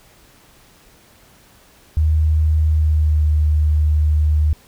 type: tone with pitch glide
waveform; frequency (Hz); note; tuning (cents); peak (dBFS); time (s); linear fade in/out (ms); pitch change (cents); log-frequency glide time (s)
sine; 77.78 to 76.09; D#2 to D#2; 0 to -38; -12; 1.97-4.53; 0; -38; 2.71-3.25
effects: pink hiss -50 dBFS RMS until 4.67 s